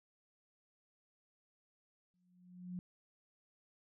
sine tone with exponential growth, 180 Hz, F#3, 47 cents flat, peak -38 dBFS, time 2.14-2.79 s, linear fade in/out 0 ms, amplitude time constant 140 ms, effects none

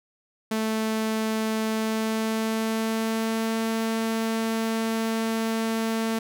sawtooth tone with pitch glide, 219.8 to 224.4 Hz, A3 to A3, -2 to +34 cents, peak -20 dBFS, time 0.51-6.19 s, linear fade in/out 5 ms, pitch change +36 cents, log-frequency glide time 1.68-3.58 s, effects none

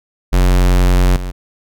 square tone with level steps, 45.34 Hz, F#1, 34 cents flat, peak -9 / -21 dBFS, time 0.32-1.32 s, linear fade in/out 20 ms, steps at 1.16 s, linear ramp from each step 2 ms, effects none

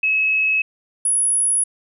sine tone pair in turn, 2575 / 10294 Hz, E7 / E9, -41 / -42 cents, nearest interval 2 octaves, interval 2399 cents, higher second, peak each -15 dBFS, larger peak neither, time 0.03-0.62 / 1.05-1.64 s, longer neither, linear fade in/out 5 ms, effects none

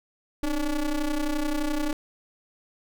square ring-modulated tone, 143.2 Hz, D3, 43 cents flat, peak -22 dBFS, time 0.43-1.93 s, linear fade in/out 2 ms, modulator 159 Hz, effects none

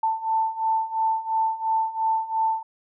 sine beating tone pair, 887 / 889.9 Hz, A5 / A5, +14 / +19 cents, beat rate 2.9 Hz, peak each -26 / -23 dBFS, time 0.03-2.63 s, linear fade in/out 5 ms, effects none

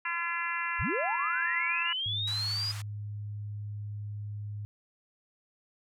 harmonic tone, 340.7 Hz, F4, 43 cents flat, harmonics 3 / 4 / 5 / 6 / 7 / 8, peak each -36 / -38 / -35 / -37 / -40 / -39 dBFS, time 0.05-1.93 s, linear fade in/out 5 ms
sine linear sweep, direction up, 34.65 to 4978 Hz, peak -30 dBFS, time 0.79-2.72 s, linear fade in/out 10 ms
sine tone, 103.83 Hz, G#2, in tune, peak -35 dBFS, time 2.06-4.65 s, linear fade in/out 0 ms
pink band-pass noise, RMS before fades -45 dBFS, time 2.27-2.82 s, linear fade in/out 5 ms, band 930 to 11000 Hz, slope 24 dB/octave
effects none

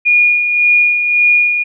sine tone with tremolo, 2437 Hz, D#7, 37 cents flat, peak -6 dBFS, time 0.05-1.64 s, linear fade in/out 20 ms, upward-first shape sine, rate 1.8 Hz, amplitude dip 50%, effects none

